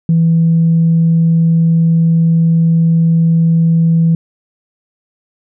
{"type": "tone", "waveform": "sine", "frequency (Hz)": 164.9, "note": "E3", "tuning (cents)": 1, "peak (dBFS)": -6, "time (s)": [0.09, 4.15], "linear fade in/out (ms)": 2, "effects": ["tanh soft clip ceiling -3 dBFS"]}